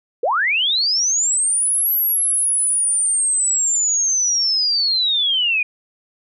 sine linear two-way sweep, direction up then down, 415.7 to 11810 to 2416 Hz, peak -15 dBFS, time 0.23-5.63 s, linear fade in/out 5 ms, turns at 1.93 s, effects none

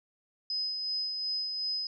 sine tone with tremolo, 5040 Hz, D#8, 21 cents sharp, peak -29 dBFS, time 0.5-1.87 s, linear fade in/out 2 ms, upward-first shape sine, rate 2.7 Hz, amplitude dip 35%, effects none

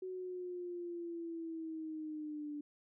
sine linear sweep, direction down, 373.4 to 292.3 Hz, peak -40 dBFS, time 0.02-2.61 s, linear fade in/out 5 ms, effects none

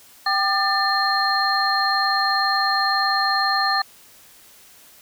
sine tone cluster, 781 / 1202 / 1780 / 4212 Hz, G5 / D6 / A6 / C8, -7 / +40 / +20 / +11 cents, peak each -23 dBFS, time 0.26-3.82 s, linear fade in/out 5 ms, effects white hiss -49 dBFS RMS until 5.01 s

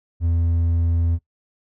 sine tone with hard clipping, 84.1 Hz, E2, 35 cents sharp, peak -18 dBFS, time 0.2-1.19 s, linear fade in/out 50 ms, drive 3 dB, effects noise-tail reverb RT60 0.1 s tail -18 dB re dry

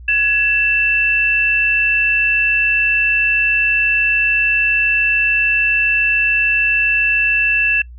sine tone pair together, 1680.1 / 2667 Hz, G#6 / E7, +20 / +20 cents, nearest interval minor sixth, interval 800 cents, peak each -18 / -13 dBFS, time 0.08-7.82 s, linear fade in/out 5 ms, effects noise-tail reverb RT60 0.1 s tail -24 dB re dry + added 60 Hz sine -33 dBFS peak until 7.98 s

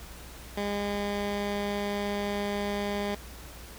15% pulse tone with low-pass filter, 203.6 Hz, G#3, 34 cents flat, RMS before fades -31 dBFS, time 0.57-3.15 s, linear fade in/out 5 ms, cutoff 4100 Hz, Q 1, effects added 60 Hz sine -46 dBFS peak until 3.78 s + pink hiss -47 dBFS RMS until 3.78 s

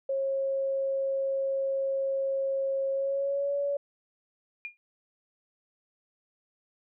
sine tone with pitch glide, 542 to 566.7 Hz, C#5 to C#5, -39 to +38 cents, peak -26 dBFS, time 0.09-3.77 s, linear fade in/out 5 ms, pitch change +77 cents, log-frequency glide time 2.91-3.55 s
sine tone with exponential decay, 2416 Hz, D7, 48 cents sharp, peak -31 dBFS, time 4.65-4.77 s, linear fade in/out 0 ms, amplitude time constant 25 ms
effects none

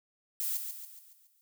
violet noise with echo, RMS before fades -33 dBFS, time 0.4-0.57 s, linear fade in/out 0 ms, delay 140 ms, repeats 6, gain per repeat -6 dB, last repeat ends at 1.41 s, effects none

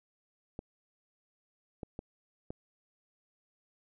clicks, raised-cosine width 2 ms, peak -26 dBFS, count 4, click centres 0.591 / 1.832 / 1.991 / 2.505 s, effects none

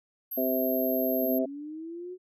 sine tone, 12540 Hz, G9, 1 cent flat, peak -32 dBFS, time 0.31-1.39 s, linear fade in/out 10 ms
harmonic tone, 130.1 Hz, C3, 9 cents flat, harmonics 2 / 3 / 4 / 5, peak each -29 / -33 / -33 / -29 dBFS, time 0.37-1.46 s, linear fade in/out 10 ms
sine linear sweep, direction up, 240 to 371.2 Hz, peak -36 dBFS, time 1.21-2.18 s, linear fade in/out 50 ms
effects none

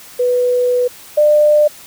sine tone pair in turn, 493.9 / 598.4 Hz, B4 / D5, 0 / +32 cents, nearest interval minor third, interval 332 cents, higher second, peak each -11 / -7 dBFS, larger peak second, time 0.19-0.88 / 1.17-1.68 s, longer first, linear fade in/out 10 ms, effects white hiss -38 dBFS RMS until 1.86 s

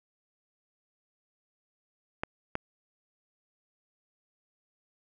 clicks, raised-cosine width 0.5 ms, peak -15 dBFS, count 2, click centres 2.235 / 2.554 s, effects none

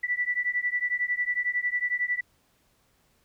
sine beating tone pair, 1961 / 1972 Hz, B6 / B6, -13 / -3 cents, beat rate 11 Hz, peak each -28 dBFS, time 0.03-2.21 s, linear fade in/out 10 ms, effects pink hiss -67 dBFS RMS until 3.24 s

